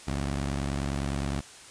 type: tone with vibrato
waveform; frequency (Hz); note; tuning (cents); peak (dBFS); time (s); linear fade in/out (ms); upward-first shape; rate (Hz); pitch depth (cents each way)
15% pulse; 69.3; C#2; 0; -22; 0.07-1.41; 10; triangle; 20; 290
effects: white hiss -48 dBFS RMS until 1.7 s + resampled to 22050 Hz